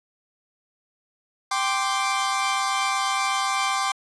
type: chord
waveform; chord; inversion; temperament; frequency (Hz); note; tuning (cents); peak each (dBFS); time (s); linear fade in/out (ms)
sawtooth; G suspended fourth; none; equal; 784 / 1046.5 / 1174.7; G5 / C6 / D6; 0 / 0 / 0; -23 / -23 / -22; 1.51-3.92; 5
effects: resampled to 22050 Hz